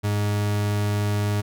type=tone; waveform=40% pulse; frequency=103.4 Hz; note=G#2; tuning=7 cents flat; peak=-20 dBFS; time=0.03-1.42 s; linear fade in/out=20 ms; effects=none